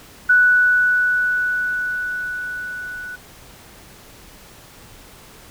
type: tone with level ramp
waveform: sine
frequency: 1480 Hz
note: F#6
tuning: in tune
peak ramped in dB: -9 to -29 dBFS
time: 0.29-3.16 s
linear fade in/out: 10 ms
effects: pink hiss -44 dBFS RMS until 5.5 s